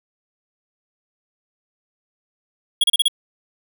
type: tone bursts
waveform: square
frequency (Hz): 3323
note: G#7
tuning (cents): 0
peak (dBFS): -13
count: 5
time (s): 2.81-3.082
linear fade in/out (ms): 5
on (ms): 28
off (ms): 33
effects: none